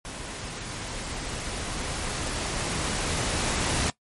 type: noise with level ramp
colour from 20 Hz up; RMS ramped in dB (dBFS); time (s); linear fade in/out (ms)
pink; -37 to -25; 0.05-3.9; 0
effects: noise-tail reverb RT60 0.1 s tail -19 dB re dry + MP3 48 kbps